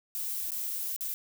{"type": "noise with dropouts", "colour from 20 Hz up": "violet", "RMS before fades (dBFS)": -34, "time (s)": [0.15, 1.14], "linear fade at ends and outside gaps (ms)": 0, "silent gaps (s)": [[0.506, 0.518], [0.963, 1.008]], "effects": []}